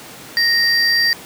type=tone pair together; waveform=triangle; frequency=1864.7 / 4699 Hz; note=A#6 / D8; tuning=0 / 0 cents; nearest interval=octave + major third; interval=1600 cents; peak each=-14 dBFS; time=0.37-1.13 s; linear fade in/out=0 ms; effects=pink hiss -36 dBFS RMS until 1.25 s + high-pass 150 Hz 12 dB/octave